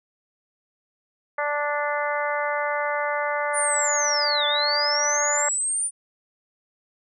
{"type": "harmonic tone", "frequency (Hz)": 292.8, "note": "D4", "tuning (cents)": -5, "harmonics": [2, 3, 4, 5, 6, 7], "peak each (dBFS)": [-27, -29, -30, -31, -32, -32], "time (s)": [1.38, 5.49], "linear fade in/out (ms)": 5}
{"type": "linear two-way sweep", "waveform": "sine", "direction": "down then up", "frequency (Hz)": [9397, 3435, 9397], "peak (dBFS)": -22, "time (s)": [3.53, 5.91], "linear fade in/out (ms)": 50, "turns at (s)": 4.46}
{"effects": []}